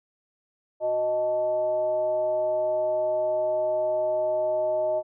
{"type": "tone with frequency modulation", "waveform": "sine", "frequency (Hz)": 622.3, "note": "D#5", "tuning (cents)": 0, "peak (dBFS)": -22, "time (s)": [0.8, 5.03], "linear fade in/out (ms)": 50, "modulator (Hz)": 256, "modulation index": 0.43, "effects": []}